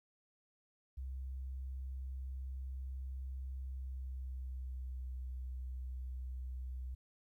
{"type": "tone with pitch glide", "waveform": "sine", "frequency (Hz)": [65.41, 63.36], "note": ["C2", "B1"], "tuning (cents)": [0, 45], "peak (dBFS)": -40, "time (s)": [0.97, 6.95], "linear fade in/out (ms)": 10, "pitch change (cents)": -55, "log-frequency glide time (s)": [3.64, 5.07], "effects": ["13-bit"]}